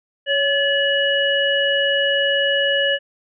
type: tone cluster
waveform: sine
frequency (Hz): 559 / 1719 / 2919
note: C#5 / A6 / F#7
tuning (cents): +14 / -41 / -24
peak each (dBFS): -20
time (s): 0.26-2.99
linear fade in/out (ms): 50
effects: none